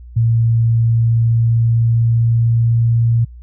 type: tone with pitch glide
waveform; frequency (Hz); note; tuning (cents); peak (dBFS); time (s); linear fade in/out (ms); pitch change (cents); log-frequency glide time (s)
sine; 115 to 116.27; A#2 to A#2; -23 to -4; -10; 0.16-3.25; 10; +19; 0.7-3.08
effects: added 60 Hz sine -33 dBFS peak until 3.42 s